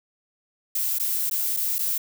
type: noise with dropouts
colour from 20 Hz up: violet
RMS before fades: -25 dBFS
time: 0.75-1.98 s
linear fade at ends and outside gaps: 5 ms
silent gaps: 0.986-0.997 / 1.298-1.311 / 1.567-1.57 / 1.784-1.79 s
effects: none